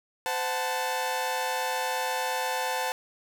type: chord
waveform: sawtooth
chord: F# diminished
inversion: second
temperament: equal with one note detuned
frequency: 514.3 / 740 / 880 Hz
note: C5 / F#5 / A5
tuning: -30 / 0 / 0 cents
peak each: -29 / -30 / -26 dBFS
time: 0.26-2.92 s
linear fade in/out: 0 ms
effects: none